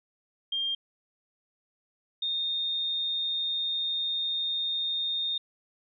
sine tone pair in turn, 3200 / 3666 Hz, G7 / A#7, +35 / -30 cents, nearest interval major second, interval 235 cents, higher second, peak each -27 / -27 dBFS, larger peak neither, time 0.52-0.75 / 2.22-5.38 s, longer second, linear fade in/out 5 ms, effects none

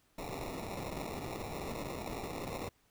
violet noise with sample-and-hold, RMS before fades -41 dBFS, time 0.18-2.69 s, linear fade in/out 5 ms, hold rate 1575 Hz, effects pink hiss -71 dBFS RMS until 2.9 s

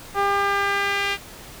sawtooth tone with band-pass filter sweep, 400 Hz, G4, 35 cents sharp, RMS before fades -22 dBFS, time 0.14-1.18 s, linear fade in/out 50 ms, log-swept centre 1000 to 2600 Hz, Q 1.7, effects pink hiss -41 dBFS RMS until 1.6 s

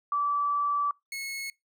sine / sawtooth tone pair in turn, 1157 / 2184 Hz, D6 / C#7, -26 / -26 cents, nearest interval major seventh, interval 1100 cents, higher second, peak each -24 / -30 dBFS, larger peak first, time 0.12-0.91 / 1.12-1.5 s, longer first, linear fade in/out 2 ms, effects noise-tail reverb RT60 0.2 s tail -25 dB re dry

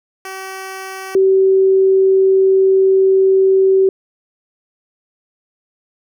10% pulse / sine tone pair in turn, 381.5 / 383.1 Hz, G4 / G4, -47 / -40 cents, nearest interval unison, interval 7 cents, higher second, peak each -18 / -8 dBFS, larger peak second, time 0.25-1.15 / 1.15-3.89 s, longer second, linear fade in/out 2 ms, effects none

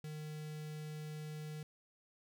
square tone with notch filter, 152.9 Hz, D#3, 30 cents flat, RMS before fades -45 dBFS, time 0.04-1.63 s, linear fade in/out 2 ms, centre 970 Hz, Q 1.2, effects none

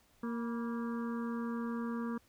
harmonic tone with a mistuned harmonic, 233.1 Hz, A#3, in tune, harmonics 1 / 2 / 4 / 5 / 6 / 7, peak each -35 / -44 / -49 / -47 / -53 / -53 dBFS, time 0.23-2.18 s, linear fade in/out 5 ms, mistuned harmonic 4, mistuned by +60 cents, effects pink hiss -68 dBFS RMS until 2.28 s

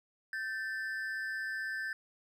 triangle ring-modulated tone, 1659 Hz, G#6, 2 cents flat, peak -30 dBFS, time 0.33-1.93 s, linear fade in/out 2 ms, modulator 108 Hz, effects none

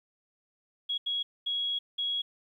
sine tone bursts at uneven times, 3322 Hz, G#7, in tune, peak -28 dBFS, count 4, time 0.89-0.98 / 1.06-1.23 / 1.46-1.79 / 1.98-2.22 s, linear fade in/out 10 ms, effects 11-bit

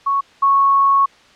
sine tone pair in turn, 1108.7 / 1104 Hz, C#6 / C#6, 0 / -7 cents, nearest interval unison, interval 7 cents, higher first, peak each -14 / -10 dBFS, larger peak second, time 0.06-0.21 / 0.42-1.06 s, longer second, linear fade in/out 10 ms, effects white hiss -48 dBFS RMS until 1.35 s + low-pass 4000 Hz 12 dB/octave

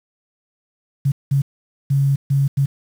sine tone bursts at uneven times, 138.59 Hz, C#3, in tune, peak -13 dBFS, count 5, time 1.05-1.12 / 1.31-1.42 / 1.9-2.16 / 2.3-2.48 / 2.57-2.66 s, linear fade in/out 10 ms, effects 7-bit

